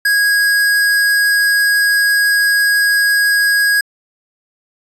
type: tone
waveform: square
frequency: 1649 Hz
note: G#6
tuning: 13 cents flat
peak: -11 dBFS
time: 0.05-3.81 s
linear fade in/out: 5 ms
effects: resampled to 32000 Hz